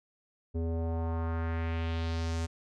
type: tone with low-pass filter sweep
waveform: square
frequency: 82.41 Hz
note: E2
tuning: in tune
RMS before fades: -32 dBFS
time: 0.54-2.47 s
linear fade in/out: 20 ms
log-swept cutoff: 400 to 7700 Hz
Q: 1.8
effects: none